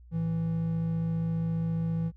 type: tone pair together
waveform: triangle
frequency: 110 / 164.81 Hz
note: A2 / E3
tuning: 0 / 0 cents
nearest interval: perfect fifth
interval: 700 cents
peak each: -34 / -25 dBFS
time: 0.11-2.12 s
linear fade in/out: 50 ms
effects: added 60 Hz sine -49 dBFS peak until 2.16 s